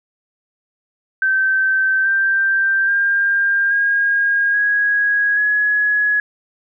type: tone with pitch steps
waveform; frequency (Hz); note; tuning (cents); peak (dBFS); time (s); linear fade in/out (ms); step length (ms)
sine; 1548 / 1574.1 / 1600.7 / 1627.8 / 1655.3 / 1683.2; G6 / G6 / G6 / G#6 / G#6 / G#6; -22 / +7 / +36 / -35 / -6 / +23; -13; 1.22-6.2; 2; 830
effects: none